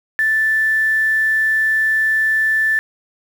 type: tone with quantisation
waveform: sine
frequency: 1760 Hz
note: A6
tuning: in tune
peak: -13 dBFS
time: 0.19-2.79 s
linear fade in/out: 0 ms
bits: 6
effects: none